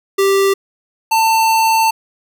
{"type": "tone pair in turn", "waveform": "square", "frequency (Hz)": [392, 893.8], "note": ["G4", "A5"], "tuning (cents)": [0, 27], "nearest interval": "octave + major second", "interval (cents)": 1427, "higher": "second", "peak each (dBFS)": -11, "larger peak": "neither", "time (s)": [[0.18, 0.54], [1.11, 1.91]], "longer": "second", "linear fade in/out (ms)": 10, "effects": []}